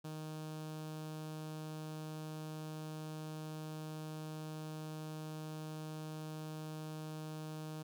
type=tone with notch filter; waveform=sawtooth; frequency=155.56 Hz; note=D#3; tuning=in tune; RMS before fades=-45 dBFS; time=0.04-7.83 s; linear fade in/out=10 ms; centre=2000 Hz; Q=1.9; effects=none